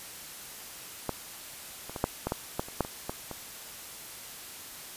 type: clicks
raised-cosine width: 1 ms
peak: -15 / -25 / -21 / -10 / -15 / -14 / -14 / -29 / -11 / -24 / -18 / -23 dBFS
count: 12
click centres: 1.093 / 1.896 / 1.962 / 2.041 / 2.27 / 2.321 / 2.595 / 2.685 / 2.807 / 2.849 / 3.095 / 3.313 s
effects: white hiss -44 dBFS RMS until 4.96 s + resampled to 32000 Hz